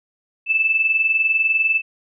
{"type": "tone pair together", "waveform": "sine", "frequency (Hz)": [2617, 2637], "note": ["E7", "E7"], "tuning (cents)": [-13, 0], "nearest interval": "unison", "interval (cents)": 13, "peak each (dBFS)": [-22, -16], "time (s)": [0.46, 1.82], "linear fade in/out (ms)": 50, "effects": []}